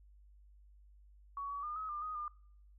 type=tone with pitch steps; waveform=sine; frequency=1123 / 1134 / 1211 / 1276 / 1198 / 1249 / 1204 Hz; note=C#6 / C#6 / D#6 / D#6 / D6 / D#6 / D6; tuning=+22 / +39 / -47 / +43 / +34 / +6 / +43 cents; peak=-38 dBFS; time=1.37-2.28 s; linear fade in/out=2 ms; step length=130 ms; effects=noise-tail reverb RT60 0.7 s tail -26 dB re dry + added 50 Hz sine -58 dBFS peak until 2.78 s